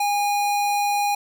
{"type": "tone", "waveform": "square", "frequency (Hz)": 818, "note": "G#5", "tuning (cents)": -26, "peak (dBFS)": -20, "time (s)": [0, 1.15], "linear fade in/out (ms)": 5, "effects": []}